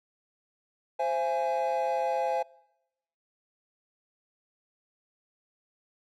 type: chord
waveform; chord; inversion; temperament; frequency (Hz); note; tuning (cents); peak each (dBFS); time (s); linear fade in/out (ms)
triangle; C augmented; none; equal with one note detuned; 523.3 / 673.5 / 830.6; C5 / E5 / G#5; 0 / +37 / 0; -28 / -29 / -27; 0.99-2.43; 10
effects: noise-tail reverb RT60 1.0 s tail -26 dB re dry + tanh soft clip ceiling -16 dBFS